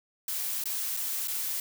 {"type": "noise with dropouts", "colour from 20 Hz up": "blue", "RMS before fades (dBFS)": -32, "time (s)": [0.28, 1.6], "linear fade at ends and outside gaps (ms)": 2, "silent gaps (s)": [[0.639, 0.656], [0.967, 0.971], [1.274, 1.281]], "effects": []}